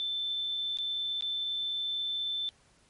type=tone with dropouts; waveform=sine; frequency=3536 Hz; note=A7; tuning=8 cents sharp; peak=-30 dBFS; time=0-2.49 s; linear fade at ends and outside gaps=0 ms; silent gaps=0.772-0.786 / 1.209-1.223 s; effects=pink hiss -64 dBFS RMS until 2.89 s + MP3 48 kbps